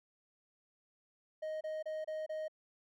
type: tone bursts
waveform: triangle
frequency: 624 Hz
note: D#5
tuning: 5 cents sharp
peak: -35 dBFS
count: 5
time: 1.42-2.482 s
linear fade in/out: 10 ms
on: 190 ms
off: 28 ms
effects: none